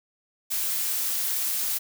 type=noise; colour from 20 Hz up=blue; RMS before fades=-27 dBFS; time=0.5-1.79 s; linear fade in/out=20 ms; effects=none